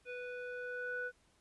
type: tone with low-pass filter sweep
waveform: square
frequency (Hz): 493.9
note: B4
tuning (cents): 0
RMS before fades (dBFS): -42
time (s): 0.05-1.12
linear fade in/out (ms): 50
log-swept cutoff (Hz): 2300 to 1400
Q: 5.6
effects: pink hiss -71 dBFS RMS until 1.4 s + resampled to 24000 Hz